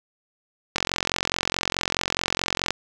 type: click train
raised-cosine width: 0.2 ms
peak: -4 dBFS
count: 88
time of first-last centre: 0.76-2.706 s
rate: 44.7 Hz
effects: none